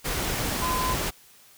sine tone in noise, 1020 Hz, C6, 44 cents flat, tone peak -26 dBFS, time 0.61-0.95 s, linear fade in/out 20 ms, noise pink, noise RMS -28 dBFS, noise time 0.04-1.11 s, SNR -1 dB, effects white hiss -54 dBFS RMS until 1.57 s

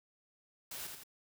white noise with echo, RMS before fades -44 dBFS, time 0.71-0.87 s, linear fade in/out 5 ms, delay 83 ms, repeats 2, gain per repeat -4 dB, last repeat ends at 1.036 s, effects none

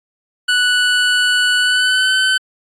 25% pulse tone with pitch glide, 1480 to 1523.4 Hz, F#6 to G6, 0 to -50 cents, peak -8 dBFS, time 0.48-2.38 s, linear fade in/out 10 ms, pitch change +50 cents, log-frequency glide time 1.58-2.14 s, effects low-pass 8000 Hz 12 dB/octave + AAC 64 kbps

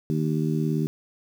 harmonic tone, 77.78 Hz, D#2, in tune, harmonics 2 / 3 / 4 / 5, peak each -24 / -28 / -30 / -32 dBFS, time 0.1-0.87 s, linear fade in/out 0 ms, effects 8-bit

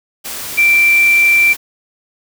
sine tone in noise, 2349 Hz, D7, in tune, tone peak -7 dBFS, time 0.57-1.54 s, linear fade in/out 20 ms, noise white, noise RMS -25 dBFS, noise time 0.24-1.57 s, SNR +15 dB, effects none

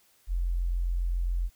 sine tone, 43.65 Hz, F1, in tune, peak -25 dBFS, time 0.27-1.5 s, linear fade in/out 50 ms, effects white hiss -64 dBFS RMS until 1.55 s

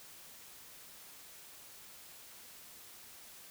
silence, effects white hiss -54 dBFS RMS until 3.5 s

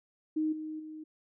sine tone with level steps, 311.1 Hz, D#4, in tune, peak -27 / -36 / -41 dBFS, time 0.36-1.04 s, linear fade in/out 10 ms, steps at 0.52 / 0.79 s, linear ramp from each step 10 ms, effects none

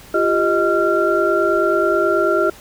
sine tone cluster, 347.1 / 396.4 / 624 / 1377 Hz, F4 / G4 / D#5 / F6, -11 / +19 / +5 / -25 cents, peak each -19 dBFS, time 0.14-2.5 s, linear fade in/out 5 ms, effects pink hiss -42 dBFS RMS until 2.6 s

